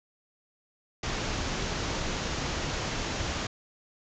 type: low-pass noise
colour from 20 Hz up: pink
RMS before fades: -32 dBFS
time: 1.03-3.47 s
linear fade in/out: 5 ms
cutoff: 7100 Hz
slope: 96 dB/octave
effects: none